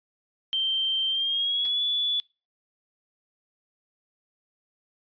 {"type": "tone with pitch glide", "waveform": "sine", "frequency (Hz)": [3136, 3440], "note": ["G7", "A7"], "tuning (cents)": [0, -40], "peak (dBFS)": -23, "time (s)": [0.53, 2.2], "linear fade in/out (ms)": 0, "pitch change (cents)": 160, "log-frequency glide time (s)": [1.08, 1.82]}
{"type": "noise with exponential decay", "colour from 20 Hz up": "white", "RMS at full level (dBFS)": -38, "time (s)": [1.65, 1.76], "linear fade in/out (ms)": 0, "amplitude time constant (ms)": 23}
{"effects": ["noise-tail reverb RT60 0.3 s tail -25 dB re dry", "resampled to 11025 Hz"]}